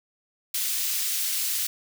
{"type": "high-pass noise", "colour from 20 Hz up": "white", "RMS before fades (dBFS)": -27, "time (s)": [0.54, 1.67], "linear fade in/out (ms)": 5, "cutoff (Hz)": 2700, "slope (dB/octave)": 12, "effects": []}